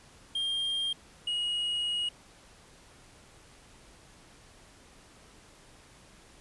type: tone pair in turn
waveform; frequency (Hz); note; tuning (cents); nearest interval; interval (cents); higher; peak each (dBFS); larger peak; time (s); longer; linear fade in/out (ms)
triangle; 3206 / 2891; G7 / F#7; +38 / -41; major second; 179; first; -27; neither; 0.35-0.93 / 1.27-2.09; second; 5
effects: pink hiss -56 dBFS RMS until 6.4 s + resampled to 24000 Hz